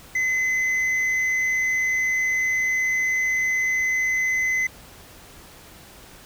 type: tone with hard clipping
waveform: sine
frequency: 2036 Hz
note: C7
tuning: 48 cents flat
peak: -21 dBFS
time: 0.15-4.67 s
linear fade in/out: 5 ms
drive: 4 dB
effects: pink hiss -46 dBFS RMS until 6.25 s